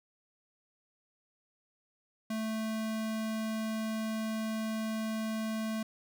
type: tone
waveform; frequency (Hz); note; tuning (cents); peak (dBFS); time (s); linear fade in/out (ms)
square; 220; A3; 0; -33; 2.3-5.83; 5
effects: none